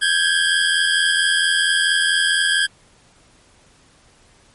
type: tone pair together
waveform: 25% pulse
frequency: 1582 / 1666.4 Hz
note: G6 / G#6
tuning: +15 / +5 cents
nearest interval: minor second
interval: 90 cents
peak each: -14 dBFS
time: 0.01-2.67 s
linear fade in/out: 20 ms
effects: pink hiss -53 dBFS RMS until 4.54 s + MP3 48 kbps